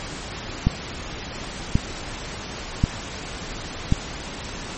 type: click train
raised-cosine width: 5 ms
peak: -4 dBFS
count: 4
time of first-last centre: 0.67-3.924 s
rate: 0.922 Hz
effects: pink hiss -33 dBFS RMS until 4.77 s + MP3 32 kbps